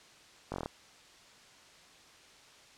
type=slowing click train; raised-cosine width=1 ms; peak=-22 dBFS; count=7; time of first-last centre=0.52-0.66 s; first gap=20 ms; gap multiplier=1.06; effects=white hiss -57 dBFS RMS until 2.77 s + low-pass 6000 Hz 12 dB/octave